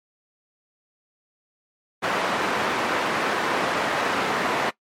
white band-pass noise, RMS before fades -24 dBFS, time 2.02-4.71 s, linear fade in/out 20 ms, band 210 to 1500 Hz, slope 12 dB/octave, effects noise-tail reverb RT60 0.1 s tail -19 dB re dry + MP3 64 kbps

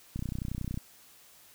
click train, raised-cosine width 5 ms, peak -22 dBFS, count 20, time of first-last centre 0.16-0.775 s, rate 30.9 Hz, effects white hiss -57 dBFS RMS until 1.54 s

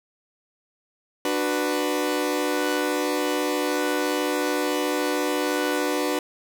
sawtooth chord, B minor, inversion first, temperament equal with one note detuned, 296.2 / 370 / 493.9 Hz, D4 / F#4 / B4, +15 / 0 / 0 cents, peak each -22 / -24 / -23 dBFS, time 1.25-6.19 s, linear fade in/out 2 ms, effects none

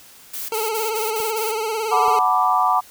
blue noise bursts, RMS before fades -29 dBFS, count 6, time 0.33-1.52 s, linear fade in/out 10 ms, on 160 ms, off 46 ms
25% pulse tone with vibrato, 440 Hz, A4, in tune, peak -18 dBFS, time 0.52-2.19 s, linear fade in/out 2 ms, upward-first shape triangle, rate 18 Hz, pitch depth 83 cents each way
clicks, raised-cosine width 2 ms, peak -27 dBFS, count 2, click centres 1.203 / 2.081 s
sine chord, B minor seventh, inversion second, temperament equal, 740 / 880 / 987.8 / 1174.7 Hz, F#5 / A5 / B5 / D6, 0 / 0 / 0 / 0 cents, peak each -20 / -23 / -20 / -19 dBFS, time 1.91-2.81 s, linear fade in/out 20 ms
effects white hiss -46 dBFS RMS until 2.9 s

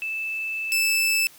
sine / sawtooth tone pair in turn, 2633 / 2633 Hz, E7 / E7, -3 / -3 cents, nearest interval unison, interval 0 cents, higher neither, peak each -26 / -16 dBFS, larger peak second, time 0.02-0.72 / 0.72-1.27 s, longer first, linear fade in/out 0 ms, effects white hiss -50 dBFS RMS until 1.38 s

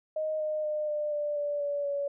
sine tone with pitch steps, 622.3 / 614.1 / 606 / 598 / 590.1 / 582.3 / 574.6 / 567 Hz, D#5 / D#5 / D#5 / D5 / D5 / D5 / D5 / C#5, 0 / -23 / -46 / +31 / +8 / -15 / -38 / +39 cents, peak -28 dBFS, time 0.16-2.08 s, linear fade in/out 5 ms, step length 240 ms, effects none

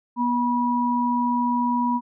sine tone pair together, 242.7 / 971.5 Hz, B3 / B5, -30 / -29 cents, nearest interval 2 octaves, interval 2401 cents, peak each -22 dBFS, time 0.16-2.01 s, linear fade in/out 50 ms, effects none

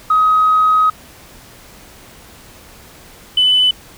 sine tone pair in turn, 1263 / 3004 Hz, D#6 / F#7, +26 / +26 cents, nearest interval octave + minor third, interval 1500 cents, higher second, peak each -8 dBFS, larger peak neither, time 0.1-0.9 / 3.37-3.71 s, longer first, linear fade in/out 5 ms, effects tanh soft clip ceiling -4 dBFS + pink hiss -41 dBFS RMS until 3.97 s

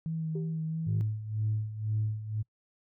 sine tone with vibrato, 160.3 Hz, E3, 48 cents flat, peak -30 dBFS, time 0.06-1.01 s, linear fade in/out 0 ms, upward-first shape sine, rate 3 Hz, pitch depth 20 cents each way
sine tone with exponential decay, 392 Hz, G4, in tune, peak -33 dBFS, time 0.35-0.66 s, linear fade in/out 5 ms, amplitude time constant 67 ms
sine tone with tremolo, 107.8 Hz, A2, 35 cents flat, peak -25 dBFS, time 0.86-2.43 s, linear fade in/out 20 ms, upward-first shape sine, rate 2 Hz, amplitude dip 75%
effects noise-tail reverb RT60 0.1 s tail -26 dB re dry + tanh soft clip ceiling -21 dBFS

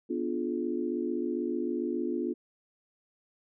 sine chord, B diminished seventh, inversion none, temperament equal with one note detuned, 246.9 / 293.7 / 349.2 / 425.3 Hz, B3 / D4 / F4 / Ab4, 0 / 0 / 0 / +41 cents, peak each -34 / -35 / -32 / -38 dBFS, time 0.09-2.34 s, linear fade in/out 20 ms, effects none

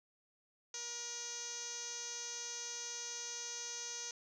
5% pulse tone with low-pass filter, 475.9 Hz, A#4, 36 cents sharp, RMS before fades -44 dBFS, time 0.74-4.11 s, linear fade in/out 2 ms, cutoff 6300 Hz, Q 9.6, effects none

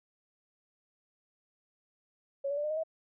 sine tone with pitch steps, 554.4 / 571 / 588 / 605.6 / 623.7 / 642.4 Hz, C#5 / D5 / D5 / D#5 / D#5 / E5, 0 / -49 / +2 / -47 / +4 / -45 cents, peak -30 dBFS, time 2.44-2.836 s, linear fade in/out 10 ms, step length 66 ms, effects none

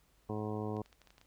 harmonic tone, 106.4 Hz, G#2, 42 cents sharp, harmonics 1 / 2 / 3 / 4 / 5 / 6 / 7 / 8 / 9 / 10, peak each -40 / -41 / -43 / -41 / -47 / -52 / -47 / -56 / -49 / -52 dBFS, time 0.29-0.82 s, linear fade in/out 5 ms
clicks, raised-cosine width 0.2 ms, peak -40 dBFS, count 8, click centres 0.767 / 0.86 / 0.928 / 1.017 / 1.073 / 1.105 / 1.181 / 1.214 s
effects added 50 Hz sine -70 dBFS peak until 1.26 s + pink hiss -71 dBFS RMS until 1.26 s

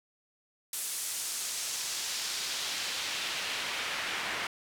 pink noise with band-pass filter sweep, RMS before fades -35 dBFS, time 0.73-4.47 s, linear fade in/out 2 ms, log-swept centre 10000 to 1900 Hz, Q 1, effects none

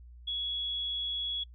sine tone, 3359 Hz, G#7, 19 cents sharp, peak -31 dBFS, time 0.27-1.44 s, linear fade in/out 10 ms, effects noise-tail reverb RT60 0.1 s tail -26 dB re dry + added 60 Hz sine -48 dBFS peak until 1.54 s

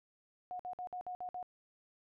sine tone bursts, 726 Hz, F#5, 33 cents flat, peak -39 dBFS, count 7, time 0.51-1.428 s, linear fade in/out 0 ms, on 84 ms, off 55 ms, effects none

